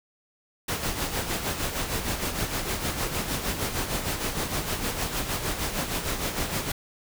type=noise with tremolo; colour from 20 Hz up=pink; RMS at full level=-27 dBFS; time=0.68-6.72 s; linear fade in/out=5 ms; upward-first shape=sine; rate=6.5 Hz; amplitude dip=55%; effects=none